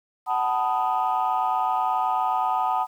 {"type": "chord", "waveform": "sine", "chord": "B dominant seventh", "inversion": "second", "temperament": "equal with one note detuned", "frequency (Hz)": [749, 880, 987.8, 1244.5], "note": ["F#5", "A5", "B5", "D#6"], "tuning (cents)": [21, 0, 0, 0], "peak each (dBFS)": [-24, -25, -27, -27], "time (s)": [0.26, 2.87], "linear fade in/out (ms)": 50, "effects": ["tanh soft clip ceiling -14 dBFS", "9-bit"]}